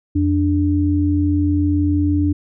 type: tone pair together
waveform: sine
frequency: 87.04 / 293.7 Hz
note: F2 / D4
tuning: -5 / 0 cents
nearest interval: octave + major sixth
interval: 2105 cents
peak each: -17 / -16 dBFS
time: 0.15-2.33 s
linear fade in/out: 10 ms
effects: none